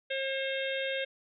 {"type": "harmonic tone with a mistuned harmonic", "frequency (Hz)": 537, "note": "C5", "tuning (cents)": 45, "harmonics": [1, 3, 4, 5, 6, 7], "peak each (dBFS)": [-33, -38, -39, -40, -41, -41], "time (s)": [0.1, 1.05], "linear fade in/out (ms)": 10, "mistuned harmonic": 7, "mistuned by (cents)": -42, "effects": []}